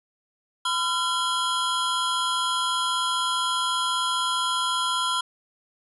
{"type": "tone cluster", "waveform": "square", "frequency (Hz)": [1012, 1372, 3281], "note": ["B5", "F6", "G#7"], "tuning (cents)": [42, -31, -22], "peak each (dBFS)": -28, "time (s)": [0.65, 5.21], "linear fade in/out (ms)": 5, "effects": ["resampled to 24000 Hz"]}